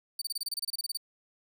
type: tone bursts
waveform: sawtooth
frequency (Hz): 4584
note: D8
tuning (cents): -43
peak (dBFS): -28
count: 15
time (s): 0.19-0.973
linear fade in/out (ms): 5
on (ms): 27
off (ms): 27
effects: none